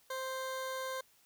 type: tone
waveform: 20% pulse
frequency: 523.3 Hz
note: C5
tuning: in tune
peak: -32 dBFS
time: 0.1-1.01 s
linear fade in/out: 5 ms
effects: white hiss -67 dBFS RMS until 1.25 s